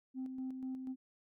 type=tone with tremolo; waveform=sine; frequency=260.2 Hz; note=C4; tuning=9 cents flat; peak=-36 dBFS; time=0.14-0.96 s; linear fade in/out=50 ms; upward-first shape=square; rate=4.1 Hz; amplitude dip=45%; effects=tanh soft clip ceiling -35 dBFS